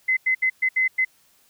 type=tone bursts at uneven times; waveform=sine; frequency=2045 Hz; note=C7; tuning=40 cents flat; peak=-17 dBFS; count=6; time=0.08-0.17 / 0.26-0.35 / 0.42-0.5 / 0.62-0.69 / 0.76-0.88 / 0.98-1.05 s; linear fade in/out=10 ms; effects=white hiss -60 dBFS RMS until 1.49 s